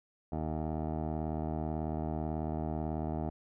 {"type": "tone with low-pass filter", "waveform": "15% pulse", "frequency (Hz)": 78.2, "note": "D#2", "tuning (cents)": 9, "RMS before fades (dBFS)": -35, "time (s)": [0.32, 3.3], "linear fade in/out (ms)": 5, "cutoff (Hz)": 660, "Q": 2.5, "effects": []}